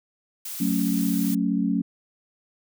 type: noise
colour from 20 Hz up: blue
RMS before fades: -34 dBFS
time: 0.45-1.35 s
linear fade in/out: 5 ms
type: chord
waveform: sine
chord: F# minor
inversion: none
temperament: just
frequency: 185 / 222 / 277.5 Hz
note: F#3 / A3 / C#4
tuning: 0 / +16 / +2 cents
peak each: -25 dBFS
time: 0.6-1.82 s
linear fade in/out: 10 ms
effects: none